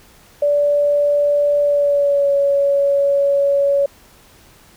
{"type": "tone with pitch glide", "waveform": "sine", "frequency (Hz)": [580, 561.9], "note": ["D5", "C#5"], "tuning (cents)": [-22, 23], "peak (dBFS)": -12, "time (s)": [0.42, 3.86], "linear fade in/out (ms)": 5, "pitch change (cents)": -55, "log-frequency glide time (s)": [1.61, 2.33], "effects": ["pink hiss -48 dBFS RMS until 4.76 s"]}